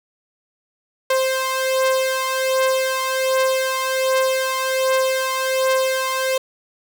sawtooth beating tone pair, 524 / 525.3 Hz, C5 / C5, +2 / +7 cents, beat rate 1.3 Hz, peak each -15 / -19 dBFS, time 1.1-6.38 s, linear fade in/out 5 ms, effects none

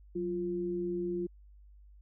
sine tone pair together, 184.6 / 349 Hz, F#3 / F4, -4 / -1 cents, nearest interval major seventh, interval 1103 cents, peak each -38 / -32 dBFS, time 0.15-1.27 s, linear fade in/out 10 ms, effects added 50 Hz sine -53 dBFS peak until 2.01 s

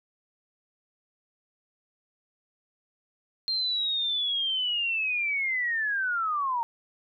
sine linear sweep, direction down, 4200 to 909 Hz, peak -25 dBFS, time 3.48-6.63 s, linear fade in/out 0 ms, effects none

